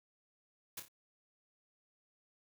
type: noise with echo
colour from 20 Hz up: white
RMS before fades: -43 dBFS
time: 0.77-0.8 s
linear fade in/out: 5 ms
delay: 28 ms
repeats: 3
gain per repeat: -7 dB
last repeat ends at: 0.884 s
effects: none